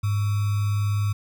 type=tone with sample-and-hold; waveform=sine; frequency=102.7 Hz; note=G#2; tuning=19 cents flat; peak=-20 dBFS; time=0.03-1.13 s; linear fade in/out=10 ms; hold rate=1225 Hz; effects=none